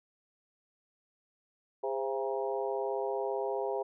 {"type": "harmonic tone with a mistuned harmonic", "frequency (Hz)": 135.1, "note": "C#3", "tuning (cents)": -44, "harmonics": [3, 4, 5, 6, 7], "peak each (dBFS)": [-34, -36, -38, -40, -41], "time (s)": [1.83, 3.83], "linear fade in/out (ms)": 10, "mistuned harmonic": 4, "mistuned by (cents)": -55, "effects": []}